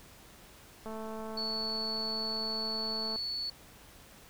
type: click train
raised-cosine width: 1 ms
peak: -29 dBFS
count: 507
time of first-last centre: 0.86-3.16 s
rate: 220 Hz
type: tone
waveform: sine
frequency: 4435 Hz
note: C#8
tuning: in tune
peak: -33 dBFS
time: 1.37-3.5 s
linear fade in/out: 5 ms
effects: pink hiss -55 dBFS RMS until 4.29 s